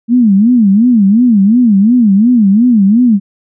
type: tone with vibrato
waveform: sine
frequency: 220 Hz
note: A3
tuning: in tune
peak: -4 dBFS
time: 0.08-3.2 s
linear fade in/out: 50 ms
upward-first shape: sine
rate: 2.8 Hz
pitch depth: 230 cents each way
effects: none